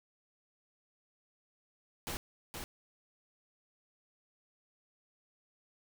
pink noise with echo, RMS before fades -39 dBFS, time 2.07-2.17 s, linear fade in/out 0 ms, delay 470 ms, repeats 1, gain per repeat -4 dB, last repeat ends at 2.64 s, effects none

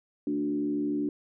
sine tone with frequency modulation, 293 Hz, D4, 4 cents flat, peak -26 dBFS, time 0.27-1.09 s, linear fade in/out 2 ms, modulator 72.3 Hz, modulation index 0.74, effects none

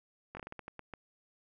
slowing click train, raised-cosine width 0.5 ms, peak -28 dBFS, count 10, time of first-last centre 0.35-0.937 s, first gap 20 ms, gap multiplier 1.28, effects none

